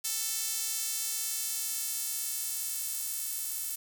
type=tone with high-pass filter sweep; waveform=sawtooth; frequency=442.1 Hz; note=A4; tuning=8 cents sharp; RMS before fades=-34 dBFS; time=0.04-3.76 s; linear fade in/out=10 ms; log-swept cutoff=6500 to 10000 Hz; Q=0.85; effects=9-bit